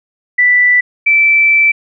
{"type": "tone pair in turn", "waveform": "sine", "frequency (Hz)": [1975.5, 2326], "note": ["B6", "D7"], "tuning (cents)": [0, -17], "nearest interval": "minor third", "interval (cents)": 283, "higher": "second", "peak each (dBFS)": -6, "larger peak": "neither", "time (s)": [[0.38, 0.81], [1.06, 1.72]], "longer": "second", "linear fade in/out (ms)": 10, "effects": []}